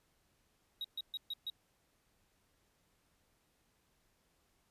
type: tone bursts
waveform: triangle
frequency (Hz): 3812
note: A#7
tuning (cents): +38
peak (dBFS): -36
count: 5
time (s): 0.81-1.5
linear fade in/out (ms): 2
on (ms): 34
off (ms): 130
effects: pink hiss -75 dBFS RMS until 4.7 s + resampled to 32000 Hz